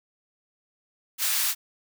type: high-pass noise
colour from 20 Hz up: white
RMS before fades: -25 dBFS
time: 1.18-1.55 s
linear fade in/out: 50 ms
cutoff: 1300 Hz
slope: 12 dB/octave
effects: none